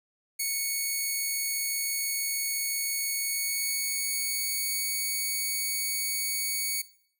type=tone with pitch glide; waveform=5% pulse; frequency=2217 to 2235 Hz; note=C#7 to C#7; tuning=0 to +14 cents; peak=-18 dBFS; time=0.39-6.82 s; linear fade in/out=10 ms; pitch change=+14 cents; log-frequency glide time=3.15-4.83 s; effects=noise-tail reverb RT60 0.6 s tail -19 dB re dry